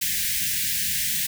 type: band-stop noise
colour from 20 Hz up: white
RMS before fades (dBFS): -25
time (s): 0.01-1.27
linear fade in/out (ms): 10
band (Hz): 220 to 1600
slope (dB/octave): 96
effects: none

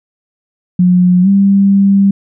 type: tone with pitch glide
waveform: sine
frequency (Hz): 180 to 197.43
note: F#3 to G3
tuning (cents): -47 to +13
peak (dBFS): -5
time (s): 0.79-2.11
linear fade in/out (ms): 5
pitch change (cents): +160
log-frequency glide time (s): 1.22-1.28
effects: none

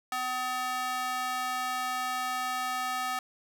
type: tone with high-pass filter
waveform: square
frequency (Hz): 253.2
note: B3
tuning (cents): +43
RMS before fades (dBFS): -32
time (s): 0.12-3.19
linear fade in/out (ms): 2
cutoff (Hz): 1000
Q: 2.4
effects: none

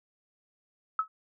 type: tone with exponential decay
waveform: sine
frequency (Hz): 1291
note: E6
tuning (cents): -37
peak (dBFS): -20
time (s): 0.99-1.08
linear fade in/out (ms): 2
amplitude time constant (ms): 19
effects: none

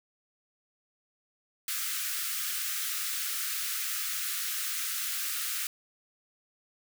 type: high-pass noise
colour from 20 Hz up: white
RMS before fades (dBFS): -33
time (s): 1.68-5.67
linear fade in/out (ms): 2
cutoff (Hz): 1200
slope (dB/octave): 96
effects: none

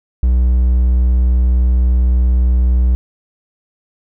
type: tone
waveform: triangle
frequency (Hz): 61.74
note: B1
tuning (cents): 0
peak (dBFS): -7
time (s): 0.23-2.95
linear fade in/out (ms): 0
effects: none

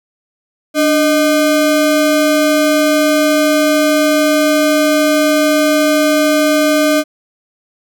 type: ring-modulated tone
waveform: square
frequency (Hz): 456.8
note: A#4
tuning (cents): -35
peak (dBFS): -7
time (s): 0.74-7.04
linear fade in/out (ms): 50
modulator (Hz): 162
effects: none

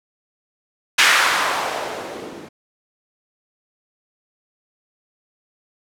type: noise with low-pass filter sweep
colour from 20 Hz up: violet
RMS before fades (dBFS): -20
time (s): 0.98-2.49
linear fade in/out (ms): 10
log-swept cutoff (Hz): 2000 to 260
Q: 1.4
effects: none

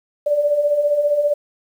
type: beating tone pair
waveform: sine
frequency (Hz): 572 / 587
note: D5 / D5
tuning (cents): -46 / -1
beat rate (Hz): 15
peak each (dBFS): -23 / -15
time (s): 0.26-1.34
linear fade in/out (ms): 10
effects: 8-bit

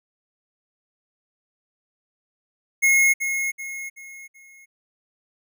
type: tone with echo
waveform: square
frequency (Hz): 2163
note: C#7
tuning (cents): -43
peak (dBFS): -15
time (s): 2.82-3.14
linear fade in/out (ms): 20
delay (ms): 380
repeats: 4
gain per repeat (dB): -8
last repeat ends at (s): 4.66
effects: none

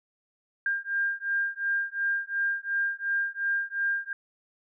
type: beating tone pair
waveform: sine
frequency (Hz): 1600 / 1602.8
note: G6 / G6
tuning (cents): +35 / +38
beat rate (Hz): 2.8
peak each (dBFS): -29 / -29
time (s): 0.66-4.13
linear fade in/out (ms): 2
effects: none

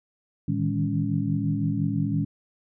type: tone cluster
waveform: sine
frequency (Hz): 111.6 / 154.2 / 160.1 / 204.1 / 279.7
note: A2 / D#3 / D#3 / G#3 / C#4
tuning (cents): +25 / -15 / +50 / -30 / +16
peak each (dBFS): -29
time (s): 0.48-2.25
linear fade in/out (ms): 5
effects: none

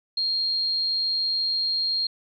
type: tone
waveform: sine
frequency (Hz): 4227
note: C8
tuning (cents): +17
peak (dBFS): -22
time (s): 0.17-2.07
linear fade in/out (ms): 5
effects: none

